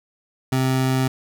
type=tone; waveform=25% pulse; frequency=130.81 Hz; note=C3; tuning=in tune; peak=-14 dBFS; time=0.52-1.08 s; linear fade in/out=5 ms; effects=none